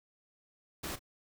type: noise with echo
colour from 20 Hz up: pink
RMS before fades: -39 dBFS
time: 0.83-0.96 s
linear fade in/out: 10 ms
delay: 33 ms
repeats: 1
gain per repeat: -14 dB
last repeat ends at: 0.993 s
effects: none